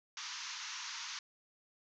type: band-pass noise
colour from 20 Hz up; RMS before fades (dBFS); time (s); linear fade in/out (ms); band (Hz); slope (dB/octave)
white; -44; 0.17-1.19; 2; 890 to 6600; 96
effects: none